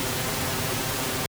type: noise with comb filter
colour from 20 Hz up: pink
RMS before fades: -27 dBFS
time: 0-1.26 s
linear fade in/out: 0 ms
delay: 7.7 ms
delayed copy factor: +0.6
effects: high-pass 60 Hz 12 dB/octave